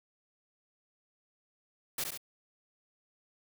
white noise with echo, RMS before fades -34 dBFS, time 1.98-2.04 s, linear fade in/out 5 ms, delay 68 ms, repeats 2, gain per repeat -4 dB, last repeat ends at 2.176 s, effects none

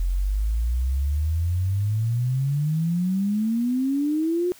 sine exponential sweep, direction up, 42.78 to 364.4 Hz, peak -20 dBFS, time 0-4.52 s, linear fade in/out 0 ms, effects white hiss -50 dBFS RMS until 4.59 s

